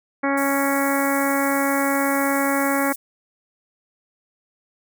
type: harmonic tone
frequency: 277.2 Hz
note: C#4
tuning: in tune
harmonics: 1 / 2 / 3 / 4 / 5 / 6 / 7 / 8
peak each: -22 / -25 / -27 / -28 / -29 / -30 / -30 / -31 dBFS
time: 0.23-2.93 s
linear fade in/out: 10 ms
type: high-pass noise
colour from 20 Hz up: pink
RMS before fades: -32 dBFS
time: 0.37-2.96 s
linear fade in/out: 10 ms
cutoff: 7700 Hz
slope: 24 dB/octave
effects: none